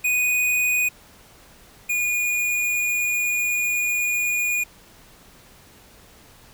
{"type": "tone pair in turn", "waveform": "square", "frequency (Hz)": [2481, 2444], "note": ["D#7", "D#7"], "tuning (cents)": [-6, -32], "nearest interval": "unison", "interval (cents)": 26, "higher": "first", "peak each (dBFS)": [-19, -21], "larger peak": "first", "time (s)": [[0.04, 0.89], [1.89, 4.64]], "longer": "second", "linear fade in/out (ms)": 10, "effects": ["pink hiss -50 dBFS RMS until 6.53 s"]}